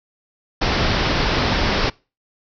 pink low-pass noise, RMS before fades -19 dBFS, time 0.61-1.9 s, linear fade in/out 10 ms, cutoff 5500 Hz, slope 96 dB/octave, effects noise-tail reverb RT60 0.3 s tail -24 dB re dry

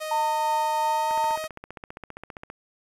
sawtooth tone with pitch glide, 622.3 to 628.1 Hz, D#5 to D#5, 0 to +16 cents, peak -26 dBFS, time 0-1.48 s, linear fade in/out 20 ms, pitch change +16 cents, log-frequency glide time 0.79-1.09 s
sine tone with tremolo, 906 Hz, A#5, 50 cents flat, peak -21 dBFS, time 0.11-1.36 s, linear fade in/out 5 ms, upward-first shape triangle, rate 2.9 Hz, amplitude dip 25%
click train, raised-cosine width 0.5 ms, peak -23 dBFS, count 22, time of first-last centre 1.11-2.501 s, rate 15.1 Hz
effects resampled to 32000 Hz + 9-bit

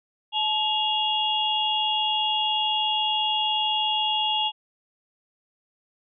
sine tone cluster, 861 / 2827 / 3336 Hz, A5 / F7 / G#7, -38 / +20 / +7 cents, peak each -26 dBFS, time 0.32-4.52 s, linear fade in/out 50 ms, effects none

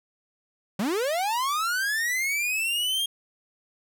45% pulse linear sweep, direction up, 176.2 to 3252 Hz, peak -24 dBFS, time 0.79-3.06 s, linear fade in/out 5 ms, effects none

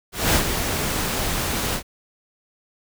pink noise with ADSR envelope, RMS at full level -17 dBFS, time 0.12-1.83 s, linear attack 220 ms, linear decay 95 ms, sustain -7 dB, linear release 85 ms, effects none

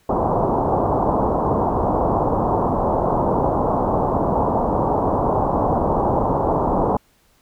white low-pass noise, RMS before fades -19 dBFS, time 0.09-6.97 s, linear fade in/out 5 ms, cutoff 1000 Hz, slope 48 dB/octave, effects pink hiss -59 dBFS RMS until 7.41 s

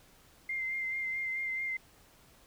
sine tone with vibrato, 2093 Hz, C7, in tune, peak -32 dBFS, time 0.49-1.77 s, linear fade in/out 5 ms, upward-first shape sine, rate 4.6 Hz, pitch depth 22 cents each way, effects pink hiss -61 dBFS RMS until 2.46 s

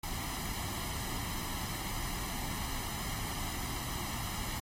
pink noise with comb filter, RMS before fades -38 dBFS, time 0.03-4.6 s, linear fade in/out 5 ms, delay 0.99 ms, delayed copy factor +0.65, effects AAC 48 kbps

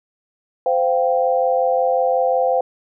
sine chord, C suspended fourth, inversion none, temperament equal with one note detuned, 517.5 / 698.5 / 784 Hz, C5 / F5 / G5, -19 / 0 / 0 cents, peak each -17 / -20 / -21 dBFS, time 0.66-2.61 s, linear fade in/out 2 ms, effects none

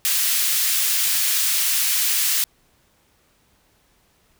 white high-pass noise, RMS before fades -20 dBFS, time 0.05-2.44 s, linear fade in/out 0 ms, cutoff 2000 Hz, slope 12 dB/octave, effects pink hiss -61 dBFS RMS until 4.39 s

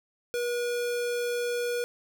square tone, 482.1 Hz, B4, 42 cents flat, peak -28 dBFS, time 0.34-1.84 s, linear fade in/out 0 ms, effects none

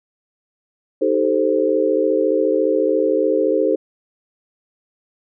sine chord, A half-diminished seventh, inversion second, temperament equal with one note detuned, 311.1 / 385.9 / 440 / 523.3 Hz, Eb4 / G4 / A4 / C5, 0 / -27 / 0 / 0 cents, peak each -21 / -21 / -19 / -19 dBFS, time 1.01-3.76 s, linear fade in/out 10 ms, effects none

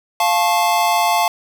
square chord, F augmented, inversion none, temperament just, 698.5 / 873.1 / 1091.3 Hz, F5 / A5 / C#6, 0 / -14 / -27 cents, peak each -18 / -18 / -22 dBFS, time 0.2-1.28 s, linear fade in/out 2 ms, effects none

